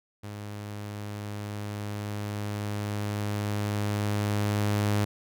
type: tone with level ramp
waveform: sawtooth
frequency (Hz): 103.6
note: G#2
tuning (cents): -4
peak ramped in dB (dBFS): -33 to -19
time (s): 0.23-5.05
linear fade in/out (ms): 10
effects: none